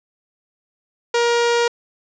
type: tone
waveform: sawtooth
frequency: 472.9 Hz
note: A#4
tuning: 25 cents sharp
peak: -11 dBFS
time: 1.14-1.68 s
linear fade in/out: 5 ms
effects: resampled to 16000 Hz + 8-bit

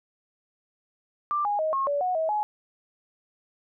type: tone with pitch steps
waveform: sine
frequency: 1182 / 823 / 628 / 1082 / 574 / 732 / 641 / 843 Hz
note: D6 / G#5 / D#5 / C#6 / D5 / F#5 / E5 / G#5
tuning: +11 / -16 / +16 / -42 / -40 / -19 / -49 / +26 cents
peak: -23 dBFS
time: 1.31-2.43 s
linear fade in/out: 0 ms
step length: 140 ms
effects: none

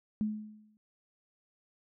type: tone with exponential decay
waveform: sine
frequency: 213.4 Hz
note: G#3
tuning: 47 cents sharp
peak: -26 dBFS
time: 0.21-0.77 s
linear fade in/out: 0 ms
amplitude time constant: 120 ms
effects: none

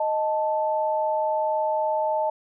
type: tone pair together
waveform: sine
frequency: 622.3 / 878.6 Hz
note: D#5 / A5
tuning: 0 / -3 cents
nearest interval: tritone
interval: 597 cents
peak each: -24 dBFS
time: 0-2.3 s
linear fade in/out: 5 ms
effects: none

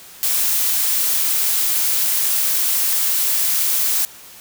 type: noise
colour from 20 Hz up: blue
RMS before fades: -18 dBFS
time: 0.23-4.05 s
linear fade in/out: 0 ms
effects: white hiss -41 dBFS RMS until 4.4 s

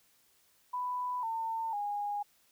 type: tone with pitch steps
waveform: sine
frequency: 993 / 902 / 821 Hz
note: B5 / A5 / G#5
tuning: +9 / +43 / -20 cents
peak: -32 dBFS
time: 0.73-2.23 s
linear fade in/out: 10 ms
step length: 500 ms
effects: white hiss -68 dBFS RMS until 2.51 s

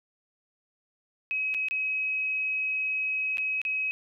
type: tone with dropouts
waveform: sine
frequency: 2547 Hz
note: D#7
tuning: 40 cents sharp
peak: -26 dBFS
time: 1.31-3.91 s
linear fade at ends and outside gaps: 0 ms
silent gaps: 1.541-1.546 / 1.685-1.71 / 3.372-3.382 / 3.616-3.651 s
effects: none

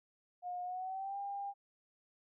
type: tone with pitch glide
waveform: sine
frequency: 717 to 800.2 Hz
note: F5 to G5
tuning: +45 to +35 cents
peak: -38 dBFS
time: 0.42-1.54 s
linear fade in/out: 50 ms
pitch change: +190 cents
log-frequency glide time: 0.63-1.18 s
effects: none

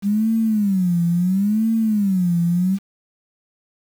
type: tone with vibrato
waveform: sine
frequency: 196 Hz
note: G3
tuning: in tune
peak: -15 dBFS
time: 0.02-2.79 s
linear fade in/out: 50 ms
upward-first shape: sine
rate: 0.73 Hz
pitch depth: 240 cents each way
effects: 7-bit

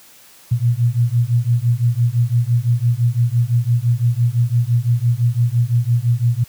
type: beating tone pair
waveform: sine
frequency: 116.54 / 122.44 Hz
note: A#2 / B2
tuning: 0 / -15 cents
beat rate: 5.9 Hz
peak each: -16 / -16 dBFS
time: 0.51-6.44 s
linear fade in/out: 10 ms
effects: white hiss -46 dBFS RMS until 6.48 s + high-pass 60 Hz 12 dB/octave

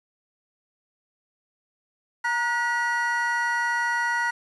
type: tone cluster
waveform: triangle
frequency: 937 / 1454 / 1929 Hz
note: A#5 / F#6 / B6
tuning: +9 / -31 / -41 cents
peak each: -25 dBFS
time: 2.24-4.31 s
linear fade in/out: 10 ms
effects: resampled to 24000 Hz + 8-bit

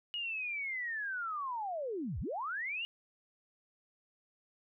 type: linear two-way sweep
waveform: sine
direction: down then up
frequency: 2900 to 47.55 to 2900 Hz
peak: -35 dBFS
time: 0.14-2.85 s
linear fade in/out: 0 ms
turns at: 2.2 s
effects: none

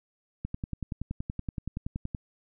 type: click train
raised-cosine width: 5 ms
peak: -20 dBFS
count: 19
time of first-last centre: 0.45-2.148 s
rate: 10.6 Hz
effects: none

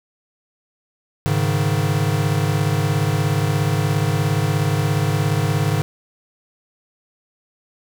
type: chord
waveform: square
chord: Ab suspended fourth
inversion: none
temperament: equal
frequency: 103.83 / 138.59 / 155.56 Hz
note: Ab2 / Db3 / Eb3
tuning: 0 / 0 / 0 cents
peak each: -22 dBFS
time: 1.26-5.82 s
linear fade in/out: 0 ms
effects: none

